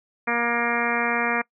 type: harmonic tone with a mistuned harmonic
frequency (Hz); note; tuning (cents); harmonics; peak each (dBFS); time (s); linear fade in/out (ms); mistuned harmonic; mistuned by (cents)
236.8; A#3; +27; 1 / 2 / 3 / 4 / 5 / 6 / 7 / 8 / 9 / 10; -30 / -30 / -30 / -30 / -30 / -30 / -30 / -30 / -30 / -30; 0.27-1.42; 10; 8; -24
effects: noise-tail reverb RT60 0.1 s tail -24 dB re dry